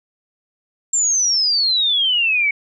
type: exponential sweep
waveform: sine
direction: down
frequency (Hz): 7459 to 2217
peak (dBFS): -14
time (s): 0.93-2.51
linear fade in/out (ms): 5
effects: none